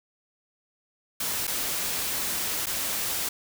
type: noise with dropouts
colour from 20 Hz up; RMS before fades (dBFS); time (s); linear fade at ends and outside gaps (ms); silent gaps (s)
white; -29; 1.2-3.29; 5; 1.47-1.476 / 2.659-2.667
effects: none